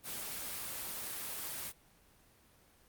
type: noise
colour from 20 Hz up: white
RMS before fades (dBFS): -41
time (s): 0.03-1.73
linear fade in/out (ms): 50
effects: pink hiss -65 dBFS RMS until 2.88 s + Opus 24 kbps